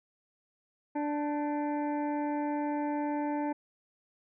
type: harmonic tone with a mistuned harmonic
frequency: 293.7 Hz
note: D4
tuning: in tune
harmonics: 1 / 2 / 3 / 5 / 6 / 7 / 8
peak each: -31 / -38 / -35 / -51 / -52 / -53 / -55 dBFS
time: 0.95-3.53 s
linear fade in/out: 10 ms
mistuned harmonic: 5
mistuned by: +61 cents
effects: none